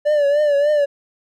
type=tone with vibrato; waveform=triangle; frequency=583 Hz; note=D5; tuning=13 cents flat; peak=-11 dBFS; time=0.05-0.86 s; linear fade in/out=20 ms; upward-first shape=triangle; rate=3.4 Hz; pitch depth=76 cents each way; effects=none